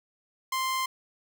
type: tone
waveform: sawtooth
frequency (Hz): 1046.5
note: C6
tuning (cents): 0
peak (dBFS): -23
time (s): 0.52-0.86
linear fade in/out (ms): 5
effects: none